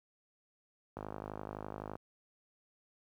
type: click train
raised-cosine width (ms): 1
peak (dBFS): -27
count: 52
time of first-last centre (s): 0.97-1.955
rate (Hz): 51.8
effects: high-pass 60 Hz 12 dB/octave + 11-bit